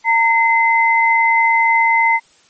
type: tone pair together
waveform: sine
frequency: 916 / 2056 Hz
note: A#5 / C7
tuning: -31 / -31 cents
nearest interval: octave + major second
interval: 1400 cents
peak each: -13 dBFS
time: 0.04-2.2 s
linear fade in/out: 50 ms
effects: white hiss -52 dBFS RMS until 2.49 s + MP3 32 kbps